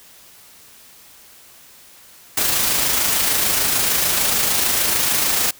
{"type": "noise with amplitude modulation", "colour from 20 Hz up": "white", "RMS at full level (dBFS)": -17, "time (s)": [2.37, 5.51], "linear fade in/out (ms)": 5, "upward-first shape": "sine", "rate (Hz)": 26.7, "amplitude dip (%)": 30, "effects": ["white hiss -46 dBFS RMS until 5.59 s"]}